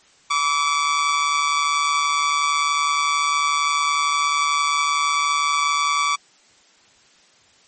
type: tone with amplitude modulation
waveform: sawtooth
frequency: 1150 Hz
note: D6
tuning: 37 cents flat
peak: -11 dBFS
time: 0.3-6.16 s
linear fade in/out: 10 ms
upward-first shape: sine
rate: 151 Hz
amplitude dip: 60%
effects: white hiss -54 dBFS RMS until 7.67 s + MP3 32 kbps